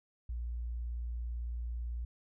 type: tone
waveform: sine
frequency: 59 Hz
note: A#1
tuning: 22 cents sharp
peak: -35 dBFS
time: 0.29-2.05 s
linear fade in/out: 5 ms
effects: none